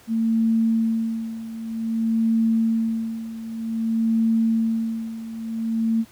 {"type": "tone with tremolo", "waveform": "sine", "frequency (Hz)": 225.6, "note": "A3", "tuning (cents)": 44, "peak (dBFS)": -16, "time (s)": [0.07, 6.05], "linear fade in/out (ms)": 50, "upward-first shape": "sine", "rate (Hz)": 0.53, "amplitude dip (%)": 80, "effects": ["pink hiss -51 dBFS RMS until 6.11 s", "high-pass 60 Hz 12 dB/octave"]}